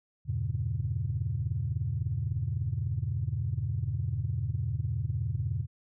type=chord; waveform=sine; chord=E diminished seventh; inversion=none; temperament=just; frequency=82.41 / 98.89 / 118.67 / 142.4 Hz; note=E2 / G2 / Bb2 / Db3; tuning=0 / +16 / +31 / +47 cents; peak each=-35 / -33 / -32 / -35 dBFS; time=0.25-5.67 s; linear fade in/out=50 ms; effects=tanh soft clip ceiling -19 dBFS